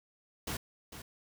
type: noise with echo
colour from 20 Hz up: pink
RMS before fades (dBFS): -37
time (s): 0.47-0.57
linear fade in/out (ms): 5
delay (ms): 450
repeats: 1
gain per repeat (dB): -10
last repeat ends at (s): 1.02
effects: none